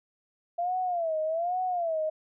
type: tone with vibrato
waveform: sine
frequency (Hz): 680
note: F5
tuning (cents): -46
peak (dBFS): -26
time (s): 0.58-2.1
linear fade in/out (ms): 10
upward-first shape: sine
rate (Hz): 1.2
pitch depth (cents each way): 150
effects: none